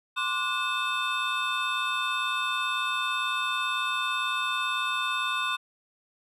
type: tone cluster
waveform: triangle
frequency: 1045 / 1163 / 1456 / 2611 / 3598 Hz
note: C6 / D6 / F#6 / E7 / A7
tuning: -2 / -17 / -28 / -17 / +38 cents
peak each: -31 dBFS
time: 0.16-5.57 s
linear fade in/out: 20 ms
effects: resampled to 32000 Hz